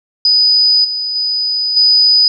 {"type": "tone with level steps", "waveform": "sine", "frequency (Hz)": 4978, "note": "D#8", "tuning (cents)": 0, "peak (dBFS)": [-7, -16, -13, -6], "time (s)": [0.25, 2.28], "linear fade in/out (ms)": 2, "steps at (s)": [0.84, 1.15, 1.76], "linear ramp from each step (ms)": 10, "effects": []}